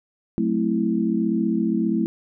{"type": "chord", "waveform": "sine", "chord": "F# half-diminished seventh", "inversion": "none", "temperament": "equal", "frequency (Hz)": [185, 220, 261.6, 329.6], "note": ["F#3", "A3", "C4", "E4"], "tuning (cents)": [0, 0, 0, 0], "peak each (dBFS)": [-26, -22, -28, -24], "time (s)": [0.38, 2.06], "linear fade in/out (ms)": 0, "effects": []}